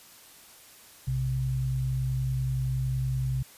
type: tone pair together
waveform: sine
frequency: 59.09 / 129.7 Hz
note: A#1 / C3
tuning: +24 / -15 cents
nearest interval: octave + major second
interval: 1361 cents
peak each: -33 / -26 dBFS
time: 1.07-3.43 s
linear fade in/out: 10 ms
effects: white hiss -52 dBFS RMS until 3.57 s + resampled to 32000 Hz